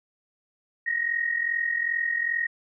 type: tone pair together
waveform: sine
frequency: 1864.7 / 1907.2 Hz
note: A#6 / A#6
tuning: 0 / +39 cents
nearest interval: unison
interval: 39 cents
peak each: -25 / -29 dBFS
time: 0.86-2.47 s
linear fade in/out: 10 ms
effects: none